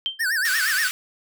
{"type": "tone with exponential decay", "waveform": "sine", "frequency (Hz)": 3136, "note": "G7", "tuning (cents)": 0, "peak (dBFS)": -18, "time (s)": [0.06, 0.22], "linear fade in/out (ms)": 0, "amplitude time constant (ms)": 34}
{"type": "tone with vibrato", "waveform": "square", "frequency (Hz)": 1661.2, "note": "G#6", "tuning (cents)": 0, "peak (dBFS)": -21, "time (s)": [0.19, 0.89], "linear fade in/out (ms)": 20, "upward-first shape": "sine", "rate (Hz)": 8.5, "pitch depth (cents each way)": 200}
{"type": "high-pass noise", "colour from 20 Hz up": "pink", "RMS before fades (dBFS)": -28, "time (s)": [0.45, 0.91], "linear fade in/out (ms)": 0, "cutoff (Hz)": 1200, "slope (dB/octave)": 96}
{"effects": []}